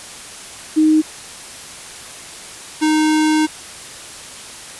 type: tone pair in turn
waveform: sine / square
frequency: 311.1 / 309.5 Hz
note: D#4 / D#4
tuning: 0 / -9 cents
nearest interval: unison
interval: 9 cents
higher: first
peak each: -9 / -13 dBFS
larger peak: first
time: 0.76-1.02 / 2.81-3.47 s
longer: second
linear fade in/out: 20 ms
effects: white hiss -34 dBFS RMS until 4.79 s + resampled to 24000 Hz